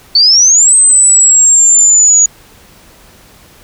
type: exponential two-way sweep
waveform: sine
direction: up then down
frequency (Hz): 4435 to 8270 to 6740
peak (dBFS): -3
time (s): 0.15-2.26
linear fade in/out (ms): 5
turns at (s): 0.75
effects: pink hiss -41 dBFS RMS until 3.63 s